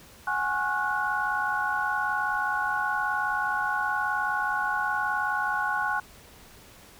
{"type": "tone cluster", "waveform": "sine", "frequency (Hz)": [748, 833, 1090, 1415, 1474], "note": ["F#5", "G#5", "C#6", "F6", "F#6"], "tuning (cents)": [19, 5, -29, 22, -7], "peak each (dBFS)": [-36, -30, -31, -36, -28], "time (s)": [0.27, 6], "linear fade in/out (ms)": 5, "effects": ["pink hiss -51 dBFS RMS until 6.99 s"]}